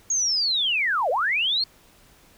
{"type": "linear two-way sweep", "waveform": "sine", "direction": "down then up", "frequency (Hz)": [6660, 470.7, 4405], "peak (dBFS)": -20, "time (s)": [0.1, 1.64], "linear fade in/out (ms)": 5, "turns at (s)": 1.1, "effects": ["pink hiss -55 dBFS RMS until 2.37 s"]}